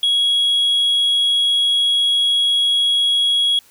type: tone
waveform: sine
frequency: 3322 Hz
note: G#7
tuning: in tune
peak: -11 dBFS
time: 0.03-3.59 s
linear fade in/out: 2 ms
effects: tanh soft clip ceiling -12 dBFS + white hiss -51 dBFS RMS until 3.7 s